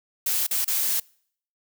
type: noise with dropouts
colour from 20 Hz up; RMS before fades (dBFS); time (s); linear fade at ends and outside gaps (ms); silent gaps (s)
blue; -24; 0.26-1; 5; 0.468-0.509 / 0.647-0.677
effects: noise-tail reverb RT60 0.6 s tail -26 dB re dry